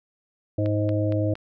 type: harmonic tone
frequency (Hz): 104.8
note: G#2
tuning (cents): +16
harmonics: 1 / 3 / 5 / 6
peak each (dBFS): -23 / -26 / -29 / -30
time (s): 0.58-1.34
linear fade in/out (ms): 5
type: click train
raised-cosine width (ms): 0.3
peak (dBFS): -23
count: 4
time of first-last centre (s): 0.66-1.354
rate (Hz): 4.32
effects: none